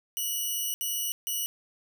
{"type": "tone bursts at uneven times", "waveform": "5% pulse", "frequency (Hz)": 2937, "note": "F#7", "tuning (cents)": -13, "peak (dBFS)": -20, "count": 3, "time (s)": [[0.17, 0.74], [0.81, 1.12], [1.27, 1.46]], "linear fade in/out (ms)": 0, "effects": []}